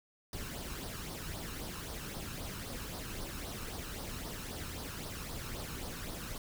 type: noise with flanger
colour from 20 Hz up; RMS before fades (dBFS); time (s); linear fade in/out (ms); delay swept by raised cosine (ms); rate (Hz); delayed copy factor
pink; -42; 0.33-6.38; 2; 0.2 to 0.77; 3.8; +0.55
effects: none